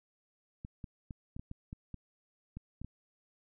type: clicks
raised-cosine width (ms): 5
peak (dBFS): -30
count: 11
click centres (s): 0.649 / 0.842 / 1.108 / 1.365 / 1.395 / 1.514 / 1.729 / 1.943 / 2.57 / 2.816 / 2.846
effects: none